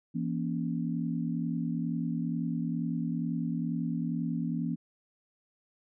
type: tone cluster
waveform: sine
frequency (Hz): 167.7 / 237.8 / 280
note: E3 / A#3 / C#4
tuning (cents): +30 / +35 / +18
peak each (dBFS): -32 / -33 / -36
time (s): 0.14-4.76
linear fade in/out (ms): 20
effects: none